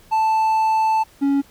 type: tone pair in turn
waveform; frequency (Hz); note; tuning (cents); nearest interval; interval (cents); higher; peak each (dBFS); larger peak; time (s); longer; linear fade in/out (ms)
triangle; 880 / 278.9; A5 / C#4; 0 / +11; octave + minor sixth; 1989; first; -13; neither; 0.11-1.04 / 1.21-1.42; first; 20
effects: pink hiss -51 dBFS RMS until 1.5 s